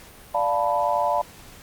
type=chord; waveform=sine; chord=B half-diminished seventh; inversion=first; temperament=equal; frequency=587.3 / 698.5 / 880 / 987.8 Hz; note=D5 / F5 / A5 / B5; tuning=0 / 0 / 0 / 0 cents; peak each=-25 dBFS; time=0.34-1.22 s; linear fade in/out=10 ms; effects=pink hiss -46 dBFS RMS until 1.62 s + Opus 48 kbps